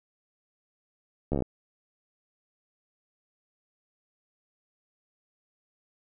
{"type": "slowing click train", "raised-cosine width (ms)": 2, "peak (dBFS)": -15, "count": 8, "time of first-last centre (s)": [1.32, 1.423], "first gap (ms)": 13, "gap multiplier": 1.04, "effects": []}